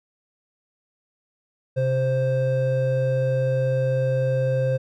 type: tone pair together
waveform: triangle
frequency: 130.81 / 523.6 Hz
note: C3 / C5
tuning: 0 / +1 cents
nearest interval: 2 octaves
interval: 2401 cents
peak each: -20 dBFS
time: 1.76-4.78 s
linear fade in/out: 20 ms
effects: none